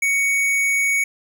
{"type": "tone with tanh clipping", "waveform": "sine", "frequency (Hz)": 2233, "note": "C#7", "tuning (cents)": 12, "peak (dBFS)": -18, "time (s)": [0.02, 1.04], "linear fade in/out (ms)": 5, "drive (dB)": 16, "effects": []}